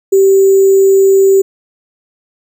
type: tone with sample-and-hold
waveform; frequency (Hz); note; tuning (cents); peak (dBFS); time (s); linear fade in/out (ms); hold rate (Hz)
sine; 387.9; G4; -18; -4; 0.12-1.42; 10; 7350
effects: none